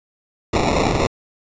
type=noise with sample-and-hold; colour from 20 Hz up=blue; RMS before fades=-18 dBFS; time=0.53-1.07 s; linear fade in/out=5 ms; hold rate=1575 Hz; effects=resampled to 16000 Hz